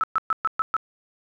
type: tone bursts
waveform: sine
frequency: 1309 Hz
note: E6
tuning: 13 cents flat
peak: -18 dBFS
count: 6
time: 0.01-0.766 s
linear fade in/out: 0 ms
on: 26 ms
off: 120 ms
effects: 10-bit